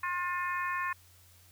harmonic tone, 356.3 Hz, F4, 35 cents sharp, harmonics 3 / 4 / 5 / 6 / 7, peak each -33 / -42 / -35 / -45 / -42 dBFS, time 0.03-0.93 s, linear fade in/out 5 ms, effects added 89 Hz sine -60 dBFS peak until 1.51 s + white hiss -61 dBFS RMS until 1.51 s

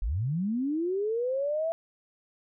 sine linear sweep, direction up, 38.89 to 669 Hz, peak -26 dBFS, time 0.02-1.72 s, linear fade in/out 0 ms, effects none

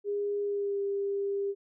sine tone with pitch glide, 407.8 to 398.9 Hz, G#4 to G4, -32 to +30 cents, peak -28 dBFS, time 0.04-1.55 s, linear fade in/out 50 ms, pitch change -38 cents, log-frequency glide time 0.42-0.81 s, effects none

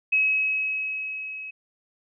sine tone with level ramp, 2560 Hz, D#7, 49 cents sharp, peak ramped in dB -17 to -34 dBFS, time 0.12-1.51 s, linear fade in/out 10 ms, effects none

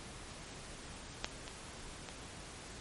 clicks, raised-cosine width 0.2 ms, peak -15 / -27 / -26 dBFS, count 3, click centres 1.245 / 1.479 / 2.088 s, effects pink hiss -49 dBFS RMS until 2.8 s + MP3 48 kbps

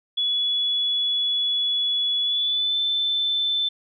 sine tone with pitch glide, 3400 to 3530 Hz, G#7 to A7, +40 to +5 cents, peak -20 dBFS, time 0.17-3.69 s, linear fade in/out 10 ms, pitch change +65 cents, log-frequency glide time 2.21-2.77 s, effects none

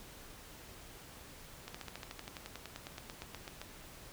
slowing click train, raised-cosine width 0.2 ms, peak -26 dBFS, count 21, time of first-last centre 1.68-3.616 s, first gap 65 ms, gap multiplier 1.04, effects pink hiss -53 dBFS RMS until 4.12 s

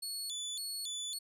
25% pulse tone with vibrato, 3900 Hz, B7, 23 cents flat, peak -33 dBFS, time 0.02-1.19 s, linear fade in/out 10 ms, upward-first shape square, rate 1.8 Hz, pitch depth 200 cents each way, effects none

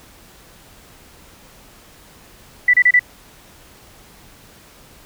sine tone bursts, 1975.5 Hz, B6, in tune, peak -8 dBFS, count 4, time 2.68-2.994 s, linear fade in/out 5 ms, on 56 ms, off 30 ms, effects pink hiss -46 dBFS RMS until 5.05 s

